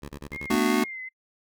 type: tone bursts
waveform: 10% pulse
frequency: 72 Hz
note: D2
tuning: 34 cents flat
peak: -28 dBFS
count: 6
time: 0.02-0.566 s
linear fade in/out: 10 ms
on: 71 ms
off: 24 ms
type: tone with vibrato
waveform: sine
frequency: 2093 Hz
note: C7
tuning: in tune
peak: -34 dBFS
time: 0.32-1.09 s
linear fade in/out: 10 ms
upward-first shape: triangle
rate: 2.5 Hz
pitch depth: 59 cents each way
type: chord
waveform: square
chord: B minor seventh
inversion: third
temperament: just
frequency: 222.2 / 246.9 / 296.3 / 370.4 Hz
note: A3 / B3 / D4 / F#4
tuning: +17 / 0 / +15 / +2 cents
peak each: -27 dBFS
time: 0.5-0.84 s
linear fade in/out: 5 ms
effects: noise-tail reverb RT60 0.1 s tail -26 dB re dry